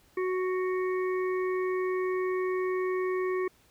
harmonic tone, 370 Hz, F#4, in tune, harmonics 1 / 3 / 5 / 6, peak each -27 / -37 / -41 / -43 dBFS, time 0.17-3.48 s, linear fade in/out 5 ms, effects pink hiss -63 dBFS RMS until 3.7 s

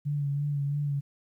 sine tone with vibrato, 143.5 Hz, D3, 40 cents flat, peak -26 dBFS, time 0.05-1.01 s, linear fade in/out 20 ms, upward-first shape sine, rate 3 Hz, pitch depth 33 cents each way, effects 11-bit

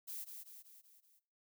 violet noise with echo, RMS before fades -45 dBFS, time 0.07-0.25 s, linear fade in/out 20 ms, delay 190 ms, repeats 5, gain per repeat -5 dB, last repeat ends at 1.2 s, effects noise-tail reverb RT60 0.4 s tail -18 dB re dry

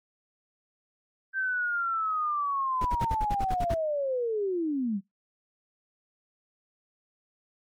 sine linear sweep, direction down, 1568 to 184.7 Hz, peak -26 dBFS, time 1.33-5.01 s, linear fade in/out 50 ms
brown noise bursts, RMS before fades -30 dBFS, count 10, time 2.81-3.741 s, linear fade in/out 2 ms, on 40 ms, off 59 ms
effects noise-tail reverb RT60 0.2 s tail -26 dB re dry + AAC 64 kbps

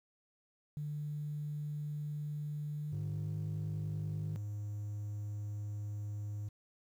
sine tone with pitch glide, 148.4 to 154.26 Hz, D3 to D#3, +18 to -15 cents, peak -36 dBFS, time 0.77-4.36 s, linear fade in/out 0 ms, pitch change +67 cents, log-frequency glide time 2.76-3.38 s
triangle tone, 103.83 Hz, G#2, in tune, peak -35 dBFS, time 2.92-6.49 s, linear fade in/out 10 ms
effects tanh soft clip ceiling -31 dBFS + 11-bit

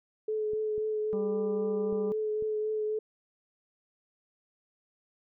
sine tone with vibrato, 429.8 Hz, A4, 41 cents flat, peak -28 dBFS, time 0.28-2.99 s, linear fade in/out 5 ms, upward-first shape triangle, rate 3.8 Hz, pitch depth 19 cents each way
clicks, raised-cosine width 3 ms, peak -34 dBFS, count 4, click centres 0.534 / 0.78 / 1.928 / 2.424 s
harmonic tone, 198.3 Hz, G3, 20 cents sharp, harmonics 1 / 2 / 3 / 4 / 5 / 6, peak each -34 / -42 / -47 / -51 / -52 / -52 dBFS, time 1.13-2.12 s, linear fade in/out 0 ms
effects none

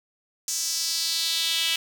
sawtooth tone with high-pass filter sweep, 328.6 Hz, E4, 5 cents flat, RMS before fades -26 dBFS, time 0.48-1.76 s, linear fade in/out 2 ms, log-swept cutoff 6300 to 3000 Hz, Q 3.1, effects none

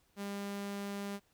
sawtooth tone, 200.7 Hz, G3, 41 cents sharp, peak -34 dBFS, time 0.16-1.2 s, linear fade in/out 50 ms, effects pink hiss -72 dBFS RMS until 1.33 s

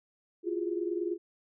sine tone cluster, 342.3 / 362.5 / 412 Hz, F4 / F#4 / G#4, -35 / -35 / -14 cents, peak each -32 / -35 / -36 dBFS, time 0.43-1.18 s, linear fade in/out 50 ms, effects none

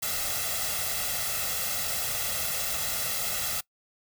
white noise with comb filter, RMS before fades -30 dBFS, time 0.02-3.61 s, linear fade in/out 10 ms, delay 1.5 ms, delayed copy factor +0.75, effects noise-tail reverb RT60 0.1 s tail -22 dB re dry

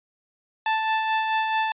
sawtooth tone with tremolo, 880 Hz, A5, in tune, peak -16 dBFS, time 0.66-1.72 s, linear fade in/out 2 ms, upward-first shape sine, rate 4.6 Hz, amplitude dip 35%, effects resampled to 8000 Hz

